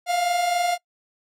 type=tone pair together; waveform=45% pulse; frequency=682.3 / 706 Hz; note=F5 / F5; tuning=-41 / +19 cents; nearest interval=minor second; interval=60 cents; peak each=-29 / -21 dBFS; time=0.06-0.78 s; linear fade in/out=50 ms; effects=noise-tail reverb RT60 0.1 s tail -23 dB re dry + low-pass 12000 Hz 12 dB/octave